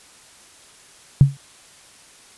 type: tone with exponential decay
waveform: sine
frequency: 138.59 Hz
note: C#3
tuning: in tune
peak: -3 dBFS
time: 1.21-1.37 s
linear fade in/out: 0 ms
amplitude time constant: 34 ms
effects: white hiss -48 dBFS RMS until 2.37 s + resampled to 24000 Hz